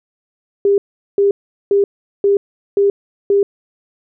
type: tone bursts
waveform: sine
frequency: 400.6 Hz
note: G4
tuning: 38 cents sharp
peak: -9 dBFS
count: 6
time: 0.65-3.43 s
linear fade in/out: 2 ms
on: 130 ms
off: 400 ms
effects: none